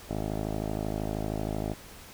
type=tone with low-pass filter; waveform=10% pulse; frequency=52.9 Hz; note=G#1; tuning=33 cents sharp; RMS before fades=-32 dBFS; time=0.09-1.74 s; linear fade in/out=10 ms; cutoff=590 Hz; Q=4.9; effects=pink hiss -48 dBFS RMS until 2.13 s